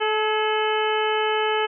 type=harmonic tone with a mistuned harmonic; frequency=432.2 Hz; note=A4; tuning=31 cents flat; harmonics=1 / 2 / 3 / 4 / 5 / 6 / 7; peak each=-23 / -25 / -29 / -30 / -32 / -33 / -30 dBFS; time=0-1.67 s; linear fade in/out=20 ms; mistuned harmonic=4; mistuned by=-45 cents; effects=none